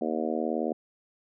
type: harmonic tone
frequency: 79 Hz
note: D#2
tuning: 27 cents sharp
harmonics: 3 / 4 / 5 / 6 / 7 / 8 / 9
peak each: -32 / -33 / -34 / -35 / -35 / -36 / -37 dBFS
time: 0.01-0.73 s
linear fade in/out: 5 ms
effects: none